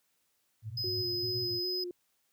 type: band-pass noise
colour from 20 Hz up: white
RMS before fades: -42 dBFS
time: 0.62-1.6 s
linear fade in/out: 50 ms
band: 100 to 120 Hz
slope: 96 dB/octave
type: tone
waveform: triangle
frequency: 5040 Hz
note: D#8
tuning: 21 cents sharp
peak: -31 dBFS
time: 0.77-1.84 s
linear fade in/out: 5 ms
type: tone with vibrato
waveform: sine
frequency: 360 Hz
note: F#4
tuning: 47 cents flat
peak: -36 dBFS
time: 0.84-1.91 s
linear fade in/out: 2 ms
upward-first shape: square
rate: 2.5 Hz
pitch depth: 26 cents each way
effects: white hiss -75 dBFS RMS until 2.32 s + high-pass 60 Hz 12 dB/octave